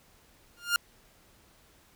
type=tone with exponential growth; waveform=sawtooth; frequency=1407 Hz; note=F6; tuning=12 cents sharp; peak=-16 dBFS; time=0.57-0.76 s; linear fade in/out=1 ms; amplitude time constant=41 ms; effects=pink hiss -61 dBFS RMS until 1.95 s